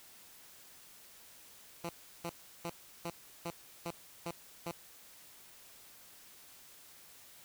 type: tone bursts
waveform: 10% pulse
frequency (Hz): 170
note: F3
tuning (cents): -46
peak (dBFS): -29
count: 8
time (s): 1.84-4.714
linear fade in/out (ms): 2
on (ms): 53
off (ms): 350
effects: white hiss -57 dBFS RMS until 7.44 s